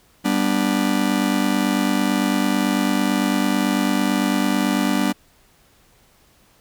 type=chord; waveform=45% pulse; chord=G major; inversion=none; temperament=just; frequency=196 / 245 / 294 Hz; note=G3 / B3 / D4; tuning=0 / -14 / +2 cents; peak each=-22 dBFS; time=0.24-5.13 s; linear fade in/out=20 ms; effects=pink hiss -56 dBFS RMS until 6.6 s